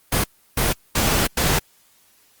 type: noise bursts at uneven times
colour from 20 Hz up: pink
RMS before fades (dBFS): -19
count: 4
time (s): 0.12-0.24 / 0.57-0.73 / 0.95-1.27 / 1.37-1.59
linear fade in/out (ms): 5
effects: white hiss -57 dBFS RMS until 2.4 s + Opus 24 kbps